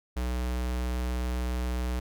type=tone with notch filter; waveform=square; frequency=61.74 Hz; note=B1; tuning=in tune; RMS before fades=-30 dBFS; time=0.16-2 s; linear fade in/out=10 ms; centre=130 Hz; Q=1.8; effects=none